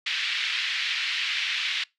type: band-pass noise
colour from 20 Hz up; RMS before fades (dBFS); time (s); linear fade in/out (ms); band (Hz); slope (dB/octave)
pink; -28; 0.06-1.84; 5; 2000 to 3900; 24
effects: noise-tail reverb RT60 0.2 s tail -23 dB re dry